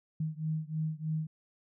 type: beating tone pair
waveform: sine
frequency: 155.56 / 158.76 Hz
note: D#3 / D#3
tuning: 0 / +35 cents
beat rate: 3.2 Hz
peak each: -34 / -35 dBFS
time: 0.2-1.27 s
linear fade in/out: 5 ms
effects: none